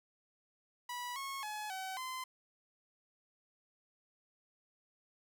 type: tone with pitch steps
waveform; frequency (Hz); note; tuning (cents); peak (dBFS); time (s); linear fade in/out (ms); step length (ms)
sawtooth; 978 / 1093 / 848 / 759 / 1031; B5 / C#6 / G#5 / F#5 / C6; -17 / -25 / +36 / +44 / -26; -36; 0.89-2.24; 5; 270
effects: none

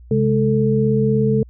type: tone cluster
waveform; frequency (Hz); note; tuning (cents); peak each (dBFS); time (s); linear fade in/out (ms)
sine; 133.3 / 209.8 / 441.8; C3 / G#3 / A4; +33 / +18 / +7; -18; 0.11-1.43; 2
effects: added 60 Hz sine -39 dBFS peak until 1.49 s

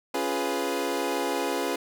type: chord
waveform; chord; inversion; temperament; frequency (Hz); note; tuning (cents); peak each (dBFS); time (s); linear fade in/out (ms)
25% pulse; C# dominant seventh; none; equal; 277.2 / 349.2 / 415.3 / 493.9; C#4 / E#4 / G#4 / B4; 0 / 0 / 0 / 0; -28; 0.14-1.76; 5
effects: none

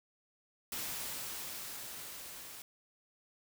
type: noise with level ramp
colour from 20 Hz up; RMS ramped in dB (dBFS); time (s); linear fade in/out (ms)
white; -39 to -49; 0.72-2.62; 2
effects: none

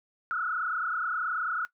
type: tone with frequency modulation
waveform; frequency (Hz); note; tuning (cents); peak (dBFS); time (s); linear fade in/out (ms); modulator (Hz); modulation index
sine; 1377; F6; -25; -27; 0.31-1.65; 0; 29.3; 3.3
effects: noise-tail reverb RT60 0.1 s tail -18 dB re dry

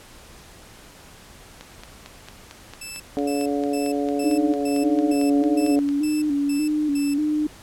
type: click train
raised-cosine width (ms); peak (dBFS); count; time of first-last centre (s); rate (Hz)
0.2; -21; 20; 1.61-5.889; 4.44
type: tone bursts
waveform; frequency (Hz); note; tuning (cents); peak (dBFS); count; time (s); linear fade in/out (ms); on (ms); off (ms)
10% pulse; 2637; E7; 0; -24; 10; 2.81-7.14; 5; 190; 270
type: harmonic tone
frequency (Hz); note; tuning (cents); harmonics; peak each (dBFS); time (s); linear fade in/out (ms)
142.8; D3; -48; 2 / 3 / 4 / 5; -23 / -27 / -29 / -31; 3.17-5.79; 0
type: tone with vibrato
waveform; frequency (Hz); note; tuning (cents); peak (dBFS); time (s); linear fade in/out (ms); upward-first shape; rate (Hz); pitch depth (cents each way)
sine; 293.7; D4; 0; -19; 4.24-7.47; 5; square; 1.7; 53
effects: pink hiss -46 dBFS RMS until 7.62 s + low-pass 12000 Hz 12 dB/octave

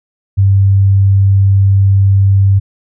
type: tone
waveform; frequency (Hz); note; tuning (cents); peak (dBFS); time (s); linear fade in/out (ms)
sine; 98; G2; 0; -5; 0.37-2.6; 20
effects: none

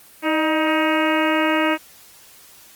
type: harmonic tone with a mistuned harmonic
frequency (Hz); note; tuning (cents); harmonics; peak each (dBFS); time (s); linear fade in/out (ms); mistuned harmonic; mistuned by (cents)
315.4; D#4; +24; 1 / 2 / 3 / 4 / 5 / 6 / 7 / 8 / 9; -20 / -23 / -25 / -26 / -27 / -28 / -28 / -29 / -30; 0.22-1.78; 50; 2; -49
effects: white hiss -47 dBFS RMS until 2.75 s + Opus 24 kbps

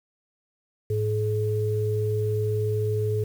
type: tone pair together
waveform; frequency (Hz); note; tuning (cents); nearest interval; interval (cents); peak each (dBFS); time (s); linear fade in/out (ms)
sine; 107.1 / 426.4; A2 / G#4; -46 / +46; 2 octaves; 2392; -24 / -26; 0.9-3.24; 5
effects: 8-bit

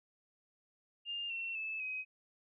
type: tone with pitch steps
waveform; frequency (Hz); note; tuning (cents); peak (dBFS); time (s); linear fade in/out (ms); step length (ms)
sine; 2809 / 2712 / 2618 / 2527; F7 / E7 / E7 / D#7; +9 / +49 / -13 / +26; -37; 1.05-2.05; 50; 250
effects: none

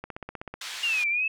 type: click train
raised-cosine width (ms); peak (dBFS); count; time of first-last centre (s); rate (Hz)
0.5; -21; 9; 0.04-0.54; 16
type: band-pass noise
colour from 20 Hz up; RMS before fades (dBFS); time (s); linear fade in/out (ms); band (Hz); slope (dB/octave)
pink; -37; 0.61-1.04; 5; 1900 to 5800; 12
type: exponential two-way sweep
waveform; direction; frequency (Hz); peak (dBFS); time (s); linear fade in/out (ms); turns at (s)
sine; down then up; 2856 to 2309 to 2637; -23; 0.83-1.28; 5; 1.08
effects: none

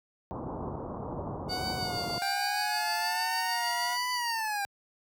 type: low-pass noise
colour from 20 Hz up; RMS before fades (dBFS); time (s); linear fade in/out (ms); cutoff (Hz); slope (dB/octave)
pink; -35; 0.31-2.18; 0; 1100; 48
type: tone with vibrato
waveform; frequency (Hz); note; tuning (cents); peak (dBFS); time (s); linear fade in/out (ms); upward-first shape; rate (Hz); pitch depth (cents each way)
sawtooth; 725; F#5; -35; -31; 1.48-3.98; 50; sine; 1.2; 56
type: tone with tremolo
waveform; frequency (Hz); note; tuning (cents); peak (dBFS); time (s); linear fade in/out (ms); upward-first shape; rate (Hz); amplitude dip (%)
sine; 4602; D8; -36; -32; 1.49-4.4; 10; triangle; 6.5; 75
type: linear two-way sweep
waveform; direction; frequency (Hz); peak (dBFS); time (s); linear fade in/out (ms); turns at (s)
25% pulse; up then down; 784 to 999 to 791; -26; 2.22-4.65; 0; 4.12
effects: high-pass 80 Hz 12 dB/octave

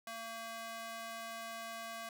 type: tone with high-pass filter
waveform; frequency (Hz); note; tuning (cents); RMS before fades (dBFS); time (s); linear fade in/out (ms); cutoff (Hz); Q
square; 227.4; A#3; -43; -45; 0.07-2.09; 2; 800; 1
effects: none

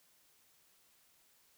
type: silence
effects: white hiss -69 dBFS RMS until 1.57 s

